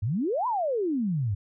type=exponential two-way sweep; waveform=sine; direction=up then down; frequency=92.5 to 1029 to 92.5 Hz; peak=-24 dBFS; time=0.02-1.35 s; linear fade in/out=10 ms; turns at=0.47 s; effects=none